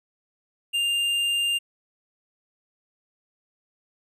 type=tone with hard clipping; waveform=triangle; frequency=2800 Hz; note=F7; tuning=4 cents sharp; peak=-23 dBFS; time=0.73-1.59 s; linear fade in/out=20 ms; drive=11 dB; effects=none